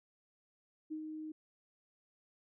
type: tone with ADSR envelope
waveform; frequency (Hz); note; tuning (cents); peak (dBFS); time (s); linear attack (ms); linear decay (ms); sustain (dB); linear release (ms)
sine; 311.1; D#4; 0; -37; 0.9-1.32; 21; 83; -4; 6
effects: none